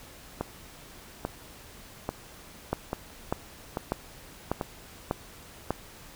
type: two click trains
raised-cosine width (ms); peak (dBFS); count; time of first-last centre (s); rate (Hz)
1; -12 / -15; 6 / 6; 2.73-5.706 / 0.41-4.612; 1.68 / 1.19
effects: pink hiss -49 dBFS RMS until 6.15 s